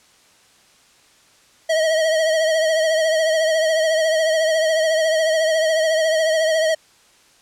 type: tone with vibrato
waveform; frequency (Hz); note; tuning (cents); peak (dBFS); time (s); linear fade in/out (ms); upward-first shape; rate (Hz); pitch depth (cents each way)
square; 637; D#5; +41; -16; 1.69-6.75; 10; triangle; 14; 56
effects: white hiss -53 dBFS RMS until 7.41 s + low-pass 8000 Hz 12 dB/octave

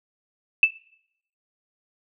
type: tone with exponential decay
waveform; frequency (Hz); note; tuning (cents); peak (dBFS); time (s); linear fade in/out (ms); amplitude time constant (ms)
sine; 2637; E7; 0; -7; 0.63-0.71; 2; 17
effects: noise-tail reverb RT60 0.7 s tail -21 dB re dry

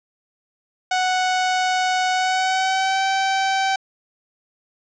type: tone with pitch glide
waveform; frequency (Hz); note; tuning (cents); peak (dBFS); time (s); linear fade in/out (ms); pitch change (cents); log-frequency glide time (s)
sawtooth; 740 to 771.9; F#5 to G5; 0 to -27; -14; 0.91-3.76; 5; +73; 2.12-3.04
effects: resampled to 16000 Hz + 8-bit

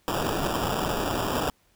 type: noise with sample-and-hold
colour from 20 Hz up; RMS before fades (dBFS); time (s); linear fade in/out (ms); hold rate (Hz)
violet; -27; 0.08-1.5; 0; 2100
effects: pink hiss -65 dBFS RMS until 1.75 s

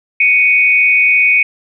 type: tone pair together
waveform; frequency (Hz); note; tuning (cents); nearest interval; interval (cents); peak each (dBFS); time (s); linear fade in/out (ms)
sine; 2232 / 2489; C#7 / D#7; +11 / 0; major second; 189; -10; 0.2-1.43; 5
effects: none

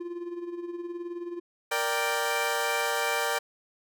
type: tone with tremolo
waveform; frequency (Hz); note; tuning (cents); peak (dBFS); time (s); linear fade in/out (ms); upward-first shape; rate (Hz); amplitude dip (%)
triangle; 346.9; F4; -12; -29; 0-1.4; 10; sine; 19; 60
type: chord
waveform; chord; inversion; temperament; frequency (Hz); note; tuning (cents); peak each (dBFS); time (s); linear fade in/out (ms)
15% pulse; G minor; first; equal; 466.2 / 587.3 / 784; Bb4 / D5 / G5; 0 / 0 / 0; -24; 1.71-3.39; 10
effects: none

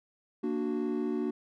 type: chord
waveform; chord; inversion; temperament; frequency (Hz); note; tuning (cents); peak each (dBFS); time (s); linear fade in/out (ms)
triangle; Bb augmented; none; equal with one note detuned; 233.1 / 294.9 / 370; Bb3 / D4 / F#4; 0 / +7 / 0; -31; 0.43-1.31; 10
effects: tanh soft clip ceiling -18 dBFS

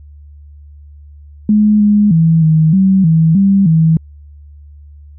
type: tone with pitch steps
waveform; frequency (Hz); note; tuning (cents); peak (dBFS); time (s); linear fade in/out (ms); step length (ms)
sine; 211.1 / 207.6 / 162.9 / 157.6 / 191.5 / 161.3 / 196.4 / 160.9; G#3 / G#3 / E3 / D#3 / G3 / E3 / G3 / E3; +29 / 0 / -20 / +23 / -40 / -37 / +4 / -42; -6; 1.49-3.97; 2; 310
effects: added 73 Hz sine -34 dBFS peak until 5.18 s

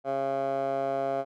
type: tone with band-pass filter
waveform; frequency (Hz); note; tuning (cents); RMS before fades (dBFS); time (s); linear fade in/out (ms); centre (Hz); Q
15% pulse; 136.3; C#3; -29; -29; 0.04-1.25; 50; 710; 4.9
effects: none

